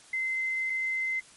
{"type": "tone pair in turn", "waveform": "sine", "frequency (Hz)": [2067, 2067], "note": ["C7", "C7"], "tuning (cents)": [-22, -22], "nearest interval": "unison", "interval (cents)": 0, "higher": "neither", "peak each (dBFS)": -27, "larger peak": "neither", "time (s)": [[0.13, 0.7], [0.7, 1.2]], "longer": "first", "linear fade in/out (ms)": 5, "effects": ["white hiss -54 dBFS RMS until 1.36 s", "MP3 48 kbps"]}